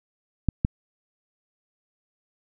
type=clicks; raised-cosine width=5 ms; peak=-8 dBFS; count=2; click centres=0.487 / 0.649 s; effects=none